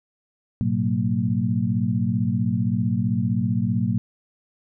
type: tone cluster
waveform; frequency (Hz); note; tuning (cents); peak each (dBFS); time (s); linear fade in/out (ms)
sine; 108.1 / 123.6 / 185.7 / 228.8; A2 / B2 / F#3 / A#3; -30 / +2 / +7 / -32; -25; 0.61-3.98; 0
effects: none